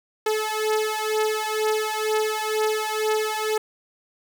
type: beating tone pair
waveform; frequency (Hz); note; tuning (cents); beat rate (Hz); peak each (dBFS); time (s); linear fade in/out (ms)
sawtooth; 430.9 / 433; A4 / A4; -36 / -28; 2.1; -21 / -21; 0.26-3.58; 5
effects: none